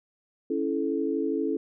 sine chord, A major, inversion first, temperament equal with one note detuned, 277.2 / 329.6 / 434.2 Hz, C#4 / E4 / A4, 0 / 0 / -23 cents, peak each -29 dBFS, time 0.5-1.57 s, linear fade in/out 5 ms, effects none

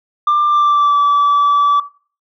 sine tone with pitch glide, 1189 to 1153.8 Hz, D6 to D6, +21 to -31 cents, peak -7 dBFS, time 0.27-1.8 s, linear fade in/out 5 ms, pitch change -52 cents, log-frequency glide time 0.47-0.99 s, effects noise-tail reverb RT60 0.4 s tail -17 dB re dry + tanh soft clip ceiling -8 dBFS

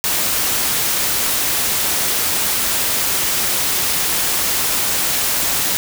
white noise, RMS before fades -18 dBFS, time 0.04-5.77 s, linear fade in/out 0 ms, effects none

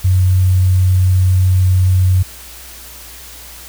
sine tone with sample-and-hold, 92.5 Hz, F#2, in tune, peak -8 dBFS, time 0.04-2.23 s, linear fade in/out 10 ms, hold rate 8820 Hz, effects added 60 Hz sine -39 dBFS peak until 3.68 s + white hiss -35 dBFS RMS until 3.68 s

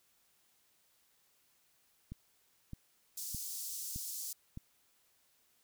click train, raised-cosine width 5 ms, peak -31 dBFS, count 5, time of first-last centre 2.12-4.574 s, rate 1.63 Hz
pink high-pass noise, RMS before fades -42 dBFS, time 3.17-4.33 s, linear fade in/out 5 ms, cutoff 5500 Hz, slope 24 dB/octave
effects white hiss -72 dBFS RMS until 5.63 s

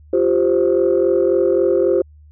sine chord, F suspended second, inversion none, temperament just, 349.2 / 392.9 / 523.8 Hz, F4 / G4 / C5, 0 / +4 / +2 cents, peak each -16 dBFS, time 0.13-2.02 s, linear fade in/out 5 ms, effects tanh soft clip ceiling -6 dBFS + added 75 Hz sine -42 dBFS peak until 2.31 s

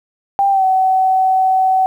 sine tone with pitch glide, 792 to 755.8 Hz, G5 to F#5, +18 to +37 cents, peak -10 dBFS, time 0.39-1.86 s, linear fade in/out 0 ms, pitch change -81 cents, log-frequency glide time 0.5-0.64 s, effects 8-bit

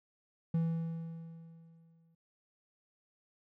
triangle tone with exponential decay, 164.81 Hz, E3, in tune, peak -25 dBFS, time 0.54-2.15 s, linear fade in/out 5 ms, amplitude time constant 350 ms, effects none

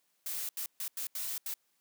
blue noise bursts at uneven times, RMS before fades -37 dBFS, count 6, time 0.26-0.49 / 0.57-0.66 / 0.8-0.88 / 0.97-1.07 / 1.15-1.38 / 1.46-1.54 s, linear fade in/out 2 ms, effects white hiss -75 dBFS RMS until 1.8 s + high-pass 150 Hz 12 dB/octave

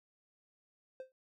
triangle tone with exponential decay, 520 Hz, C5, 11 cents flat, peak -37 dBFS, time 1-1.12 s, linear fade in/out 1 ms, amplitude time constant 26 ms, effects none

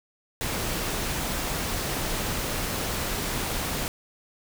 pink noise, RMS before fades -29 dBFS, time 0.41-3.88 s, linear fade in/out 0 ms, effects none

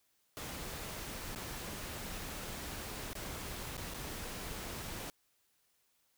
pink noise with dropouts, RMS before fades -43 dBFS, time 0.37-5.1 s, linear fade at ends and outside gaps 0 ms, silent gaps 1.349-1.359 / 3.132-3.153 / 3.769-3.778 / 3.938-3.944 s, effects white hiss -75 dBFS RMS until 6.17 s

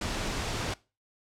pink noise, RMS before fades -32 dBFS, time 0.01-0.74 s, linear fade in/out 5 ms, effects noise-tail reverb RT60 0.3 s tail -21 dB re dry + low-pass 7000 Hz 12 dB/octave

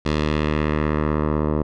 10% pulse tone with low-pass filter sweep, 76 Hz, D#2, 40 cents flat, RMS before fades -21 dBFS, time 0.05-1.63 s, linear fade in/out 10 ms, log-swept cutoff 4500 to 800 Hz, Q 1.2, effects none

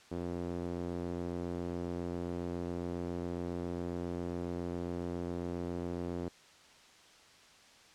sawtooth tone with band-pass filter, 87.31 Hz, F2, in tune, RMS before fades -38 dBFS, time 0.11-6.29 s, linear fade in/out 10 ms, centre 350 Hz, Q 1.2, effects white hiss -59 dBFS RMS until 7.94 s + low-pass 6000 Hz 12 dB/octave

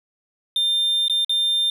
triangle tone with dropouts, 3600 Hz, A7, 39 cents sharp, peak -16 dBFS, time 0.56-1.7 s, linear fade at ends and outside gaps 2 ms, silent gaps 1.082-1.097 / 1.247-1.294 s, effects none

